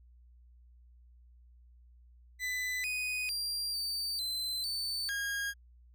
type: tone with pitch steps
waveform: 40% pulse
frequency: 2001 / 2491 / 4749 / 4610 / 4061 / 4533 / 1631 Hz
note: B6 / D#7 / D8 / D8 / B7 / C#8 / G#6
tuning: +22 / +1 / +18 / -33 / +48 / +38 / -32 cents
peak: -32 dBFS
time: 2.39-5.54 s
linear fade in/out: 50 ms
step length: 450 ms
effects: added 60 Hz sine -56 dBFS peak until 5.94 s